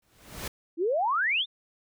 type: noise with exponential growth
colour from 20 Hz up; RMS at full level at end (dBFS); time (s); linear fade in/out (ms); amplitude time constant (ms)
pink; -32; 0.02-0.48; 5; 98
type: exponential sweep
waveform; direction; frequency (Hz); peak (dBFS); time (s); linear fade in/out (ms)
sine; up; 311.1 to 3729; -23; 0.77-1.46; 50
effects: none